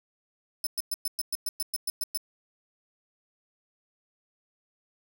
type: tone bursts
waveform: 10% pulse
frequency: 5274 Hz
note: E8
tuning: in tune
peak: -21 dBFS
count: 12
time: 0.64-2.174 s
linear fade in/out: 2 ms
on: 27 ms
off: 110 ms
effects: none